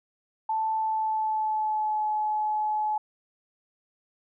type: tone with pitch glide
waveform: sine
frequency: 880 to 853.5 Hz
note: A5 to G#5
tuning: 0 to +47 cents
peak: -24 dBFS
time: 0.49-2.98 s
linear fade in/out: 5 ms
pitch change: -53 cents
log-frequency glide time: 0.71-2.06 s
effects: none